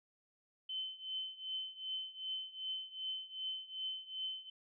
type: tone with tremolo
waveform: sine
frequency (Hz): 3062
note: G7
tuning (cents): -41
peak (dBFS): -36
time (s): 0.69-4.5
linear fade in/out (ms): 5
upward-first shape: triangle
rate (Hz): 2.6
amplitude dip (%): 90
effects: none